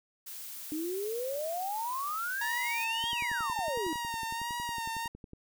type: noise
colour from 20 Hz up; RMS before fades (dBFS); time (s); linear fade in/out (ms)
blue; -43; 0.26-2.85; 10
type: exponential two-way sweep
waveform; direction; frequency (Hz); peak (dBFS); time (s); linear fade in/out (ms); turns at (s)
sine; up then down; 299.6 to 3322 to 299.6; -32; 0.72-3.93; 0; 3.1
type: tone with vibrato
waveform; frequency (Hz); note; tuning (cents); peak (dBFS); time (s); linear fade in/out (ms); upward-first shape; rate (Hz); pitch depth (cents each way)
sawtooth; 932.3; A#5; 0; -30; 2.41-5.08; 5; sine; 1.5; 47
type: click train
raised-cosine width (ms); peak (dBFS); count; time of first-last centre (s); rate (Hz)
3; -33; 26; 3.04-5.334; 10.9
effects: none